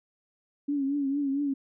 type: tone with vibrato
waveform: sine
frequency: 280 Hz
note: C#4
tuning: 18 cents sharp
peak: -25 dBFS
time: 0.68-1.54 s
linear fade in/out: 10 ms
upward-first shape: triangle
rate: 4.4 Hz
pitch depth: 78 cents each way
effects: none